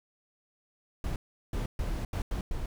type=noise bursts at uneven times; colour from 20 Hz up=brown; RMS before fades=-32 dBFS; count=6; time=1.04-1.16 / 1.53-1.66 / 1.79-2.05 / 2.13-2.22 / 2.31-2.41 / 2.51-2.66 s; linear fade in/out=2 ms; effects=none